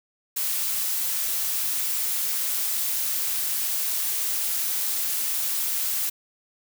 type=noise; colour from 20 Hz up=blue; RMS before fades=-26 dBFS; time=0.36-6.1 s; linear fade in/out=10 ms; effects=none